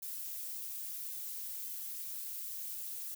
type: noise with flanger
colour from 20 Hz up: violet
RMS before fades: -42 dBFS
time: 0.02-3.15 s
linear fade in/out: 10 ms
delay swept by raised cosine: 1.9 to 4.5 ms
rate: 1.8 Hz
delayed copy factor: +0.7
effects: none